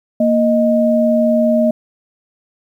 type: tone pair together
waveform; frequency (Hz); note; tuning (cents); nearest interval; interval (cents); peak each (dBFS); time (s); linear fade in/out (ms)
sine; 233.1 / 621.8; A#3 / D#5; 0 / -1; octave + perfect fourth; 1699; -13; 0.2-1.71; 5
effects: 8-bit